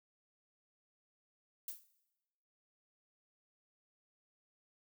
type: noise with exponential decay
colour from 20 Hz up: violet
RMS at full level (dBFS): -39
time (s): 1.68-1.87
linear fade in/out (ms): 2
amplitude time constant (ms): 40
effects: noise-tail reverb RT60 1.0 s tail -18 dB re dry